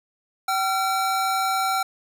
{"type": "tone pair together", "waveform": "square", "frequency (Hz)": [767, 1366.6], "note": ["G5", "F6"], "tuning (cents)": [-38, -38], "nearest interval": "minor seventh", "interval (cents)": 1000, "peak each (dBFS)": [-24, -25], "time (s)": [0.48, 1.83], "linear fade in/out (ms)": 5, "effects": []}